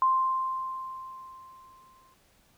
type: tone with exponential decay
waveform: sine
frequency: 1047 Hz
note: C6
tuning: 1 cent sharp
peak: -19 dBFS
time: 0.02-2.14 s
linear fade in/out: 1 ms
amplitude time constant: 460 ms
effects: pink hiss -64 dBFS RMS until 2.57 s